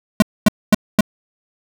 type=tone bursts; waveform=square; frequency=211.3 Hz; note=G#3; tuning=30 cents sharp; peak=-7 dBFS; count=4; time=0.2-1.008 s; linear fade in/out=2 ms; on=22 ms; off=240 ms; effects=none